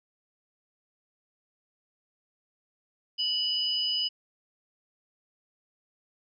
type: tone pair together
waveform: sine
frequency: 2951 / 4991 Hz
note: F#7 / D#8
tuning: -5 / +5 cents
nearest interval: major sixth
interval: 910 cents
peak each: -28 / -29 dBFS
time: 3.18-4.09 s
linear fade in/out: 20 ms
effects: none